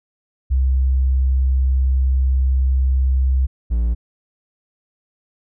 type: tone pair in turn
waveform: sine / triangle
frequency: 65.41 / 58.26 Hz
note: C2 / A#1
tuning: 0 / 0 cents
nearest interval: major second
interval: 200 cents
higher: first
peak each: -13 dBFS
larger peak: neither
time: 0.5-3.47 / 3.7-3.95 s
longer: first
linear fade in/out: 20 ms
effects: none